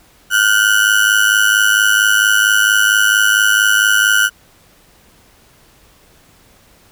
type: ring-modulated tone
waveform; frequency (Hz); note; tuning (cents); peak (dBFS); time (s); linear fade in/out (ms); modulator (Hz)
35% pulse; 1480; F#6; 0; -5; 0.3-4.3; 50; 52.2
effects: pink hiss -49 dBFS RMS until 6.91 s